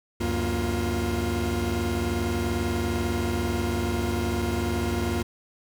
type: tone cluster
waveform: 40% pulse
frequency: 73 / 93.3 / 237.2 / 350.8 Hz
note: D2 / F#2 / A#3 / F4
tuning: -10 / +15 / +30 / +8 cents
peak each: -30 / -29 / -29 / -29 dBFS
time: 0.2-5.23 s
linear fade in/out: 10 ms
effects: none